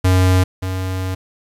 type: tone pair in turn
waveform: square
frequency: 92.5 / 93.36 Hz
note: F#2 / F#2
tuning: 0 / +16 cents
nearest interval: unison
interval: 16 cents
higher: second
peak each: -11 / -20 dBFS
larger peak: first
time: 0.04-0.44 / 0.62-1.15 s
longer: second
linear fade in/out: 10 ms
effects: resampled to 32000 Hz + 7-bit